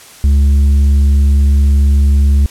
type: tone with tanh clipping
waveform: sine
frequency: 70.5 Hz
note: C#2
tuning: 30 cents sharp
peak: -7 dBFS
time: 0.24-2.46 s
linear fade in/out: 0 ms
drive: 5 dB
effects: white hiss -37 dBFS RMS until 2.5 s + low-pass 11000 Hz 12 dB/octave